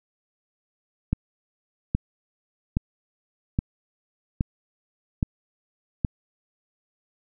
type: click train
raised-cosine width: 5 ms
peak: -9 dBFS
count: 7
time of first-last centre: 1.13-6.048 s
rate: 1.22 Hz
effects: none